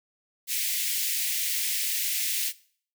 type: high-pass noise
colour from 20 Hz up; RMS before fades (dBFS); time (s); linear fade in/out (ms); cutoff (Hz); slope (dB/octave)
white; -28; 0.47-2.53; 50; 1900; 48
effects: noise-tail reverb RT60 0.5 s tail -19 dB re dry